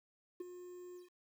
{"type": "tone with ADSR envelope", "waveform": "triangle", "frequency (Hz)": 357.8, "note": "F4", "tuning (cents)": 42, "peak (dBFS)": -35, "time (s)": [0.4, 1.1], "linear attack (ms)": 7, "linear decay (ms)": 17, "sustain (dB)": -11, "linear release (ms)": 140, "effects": ["tanh soft clip ceiling -31 dBFS", "11-bit"]}